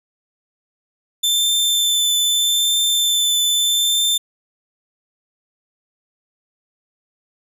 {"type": "tone with vibrato", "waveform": "sawtooth", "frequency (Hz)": 3543, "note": "A7", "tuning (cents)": 11, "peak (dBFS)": -12, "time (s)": [1.23, 4.18], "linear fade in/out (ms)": 10, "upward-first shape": "triangle", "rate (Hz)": 0.8, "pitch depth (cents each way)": 15, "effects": []}